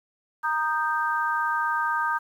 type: chord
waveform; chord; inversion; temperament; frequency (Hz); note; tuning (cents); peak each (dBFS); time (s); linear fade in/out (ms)
sine; Eb major; second; equal with one note detuned; 932.3 / 1232.3 / 1568; Bb5 / Eb6 / G6; 0 / -17 / 0; -27; 0.43-2.19; 20
effects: 9-bit

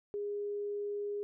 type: tone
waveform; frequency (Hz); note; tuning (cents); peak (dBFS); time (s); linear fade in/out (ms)
sine; 410; G#4; -22; -34; 0.14-1.23; 0
effects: none

